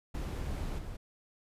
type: noise with level steps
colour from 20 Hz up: brown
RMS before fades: -36 / -42 dBFS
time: 0.14-0.97 s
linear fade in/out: 10 ms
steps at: 0.78 s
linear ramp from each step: 10 ms
effects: resampled to 32000 Hz